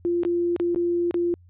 sine tone with dropouts, 346.5 Hz, F4, 14 cents flat, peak -20 dBFS, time 0.05-1.34 s, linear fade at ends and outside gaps 0 ms, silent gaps 0.234-0.25 / 0.563-0.599 / 0.747-0.76 / 1.11-1.143 s, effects added 88 Hz sine -49 dBFS peak until 1.49 s + resampled to 8000 Hz

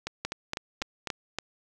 two click trains, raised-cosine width 0.2 ms, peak -13 / -15 dBFS, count 5 / 5, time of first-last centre 0.25-1.386 / 0.07-1.073 s, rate 3.52 / 3.99 Hz, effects none

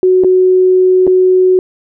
sine tone with dropouts, 370 Hz, F#4, in tune, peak -5 dBFS, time 0.03-1.59 s, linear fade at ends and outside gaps 1 ms, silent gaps 0.237-0.245 / 1.068-1.075 s, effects none

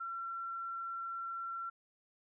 sine tone, 1358 Hz, F6, 49 cents flat, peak -38 dBFS, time 0-1.7 s, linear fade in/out 10 ms, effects none

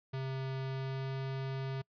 square tone with pitch glide, 133.1 to 134.03 Hz, C3 to C3, +30 to +42 cents, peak -36 dBFS, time 0.13-1.82 s, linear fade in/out 10 ms, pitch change +12 cents, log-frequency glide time 0.59-1.14 s, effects noise-tail reverb RT60 0.1 s tail -26 dB re dry + resampled to 11025 Hz

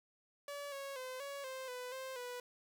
sawtooth tone with pitch steps, 572 / 552 / 513 / 561 / 523 / 498.6 / 525 / 492.2 Hz, D5 / C#5 / C5 / C#5 / C5 / B4 / C5 / B4, -46 / -7 / -34 / +21 / -1 / +16 / +6 / -6 cents, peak -39 dBFS, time 0.48-2.4 s, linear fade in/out 2 ms, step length 240 ms, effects none

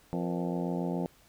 harmonic tone with a mistuned harmonic, 87.2 Hz, F2, 2 cents flat, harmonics 2 / 3 / 4 / 5 / 6 / 7 / 8 / 9 / 10, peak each -32 / -36 / -38 / -40 / -42 / -43 / -44 / -45 / -46 dBFS, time 0.13-1.06 s, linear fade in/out 0 ms, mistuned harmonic 5, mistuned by +120 cents, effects pink hiss -61 dBFS RMS until 1.28 s

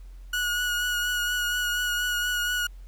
30% pulse tone with vibrato, 1455 Hz, F#6, 29 cents flat, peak -22 dBFS, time 0.33-2.67 s, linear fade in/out 5 ms, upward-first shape triangle, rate 4.2 Hz, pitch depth 24 cents each way, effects added 44 Hz sine -40 dBFS peak until 2.87 s + pink hiss -63 dBFS RMS until 2.87 s

